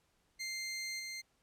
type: tone with level steps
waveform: 20% pulse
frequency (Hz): 2100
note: C7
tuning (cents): +6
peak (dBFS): -33 / -36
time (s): 0.39-1.22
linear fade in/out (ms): 20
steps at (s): 0.99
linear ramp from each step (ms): 10
effects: pink hiss -75 dBFS RMS until 1.42 s + low-pass 11000 Hz 12 dB/octave